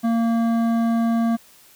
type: tone with hard clipping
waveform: sine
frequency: 230 Hz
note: A#3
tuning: 23 cents flat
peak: -19 dBFS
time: 0.03-1.37 s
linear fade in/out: 20 ms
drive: 11 dB
effects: white hiss -51 dBFS RMS until 1.75 s